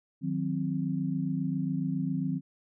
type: chord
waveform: sine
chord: C diminished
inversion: first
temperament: equal with one note detuned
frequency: 155.56 / 182.87 / 261.6 Hz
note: Eb3 / Gb3 / C4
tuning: 0 / -20 / 0 cents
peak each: -32 dBFS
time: 0.21-2.41 s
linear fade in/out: 50 ms
effects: none